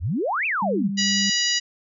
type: exponential two-way sweep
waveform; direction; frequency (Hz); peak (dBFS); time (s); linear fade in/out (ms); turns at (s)
sine; up then down; 68 to 2735 to 139.9; -21; 0-0.91; 50; 0.46
type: tone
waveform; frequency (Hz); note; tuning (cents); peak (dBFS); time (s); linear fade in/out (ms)
sine; 198.4; G3; +21; -24; 0.62-1.3; 5
type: harmonic tone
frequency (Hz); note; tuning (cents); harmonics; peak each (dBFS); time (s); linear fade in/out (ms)
970; B5; -31; 2 / 3 / 4 / 5 / 6 / 7; -27 / -25 / -29 / -24 / -29 / -29; 0.97-1.6; 20
effects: none